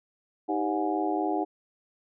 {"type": "harmonic tone with a mistuned harmonic", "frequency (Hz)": 104.2, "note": "G#2", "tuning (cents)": 6, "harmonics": [3, 4, 5, 6, 7, 8], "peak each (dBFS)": [-29, -32, -39, -39, -30, -34], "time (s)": [0.48, 1.45], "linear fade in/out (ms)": 20, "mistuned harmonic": 4, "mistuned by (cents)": -100, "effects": []}